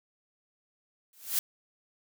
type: noise with exponential growth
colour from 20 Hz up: blue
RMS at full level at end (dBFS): -24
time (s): 1.13-1.39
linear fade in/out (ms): 1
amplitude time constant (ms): 56
effects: none